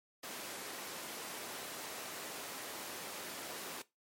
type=high-pass noise; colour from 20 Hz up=pink; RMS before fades=-45 dBFS; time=0.23-3.82 s; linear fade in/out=5 ms; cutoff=320 Hz; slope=12 dB/octave; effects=noise-tail reverb RT60 0.2 s tail -18 dB re dry + MP3 64 kbps